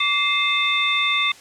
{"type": "tone cluster", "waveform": "sine", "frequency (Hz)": [1154, 2101, 2608, 3587], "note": ["D6", "C7", "E7", "A7"], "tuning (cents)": [-31, 7, -19, 33], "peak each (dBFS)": [-25, -22, -25, -21], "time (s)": [0, 1.32], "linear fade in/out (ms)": 5, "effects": ["white hiss -45 dBFS RMS until 1.4 s", "low-pass 8000 Hz 12 dB/octave"]}